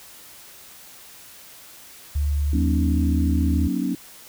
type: tone with pitch glide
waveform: sine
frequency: 72.6 to 77.81 Hz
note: D2 to D#2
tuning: -19 to +1 cents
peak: -19 dBFS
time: 2.15-3.68 s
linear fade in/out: 10 ms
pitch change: +120 cents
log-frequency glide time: 2.55-2.6 s
type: chord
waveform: sine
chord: D# minor seventh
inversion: first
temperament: equal with one note detuned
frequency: 185 / 238.5 / 277.2 / 311.1 Hz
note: F#3 / A#3 / C#4 / D#4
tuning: 0 / +40 / 0 / 0 cents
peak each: -27 / -27 / -25 / -30 dBFS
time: 2.53-3.95 s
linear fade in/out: 5 ms
effects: white hiss -45 dBFS RMS until 4.28 s